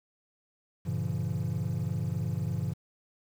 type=chord; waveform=triangle; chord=G diminished seventh; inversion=none; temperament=just; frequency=98 / 117.6 / 141.12 / 169.34 Hz; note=G2 / Bb2 / Db3 / Fb3; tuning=0 / +16 / +31 / +47 cents; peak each=-32 dBFS; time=0.85-2.74 s; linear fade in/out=20 ms; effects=tanh soft clip ceiling -19 dBFS + 9-bit